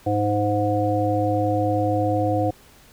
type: harmonic tone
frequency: 103.83 Hz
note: G#2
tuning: in tune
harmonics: 1 / 3 / 5 / 7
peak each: -24 / -24 / -24 / -24 dBFS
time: 0.06-2.51 s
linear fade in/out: 10 ms
effects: pink hiss -51 dBFS RMS until 2.92 s